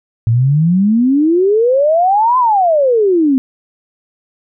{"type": "exponential two-way sweep", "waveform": "sine", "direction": "up then down", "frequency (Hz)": [109.6, 1037, 254.9], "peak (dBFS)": -8, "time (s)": [0.27, 3.38], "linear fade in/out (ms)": 0, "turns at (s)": 2.38, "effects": []}